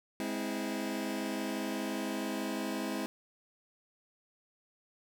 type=chord; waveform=sawtooth; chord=Ab augmented; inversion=none; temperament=just; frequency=207.7 / 259.6 / 324.5 Hz; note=Ab3 / C4 / E4; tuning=0 / -13 / -27 cents; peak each=-34 dBFS; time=0.2-3.06 s; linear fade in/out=0 ms; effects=none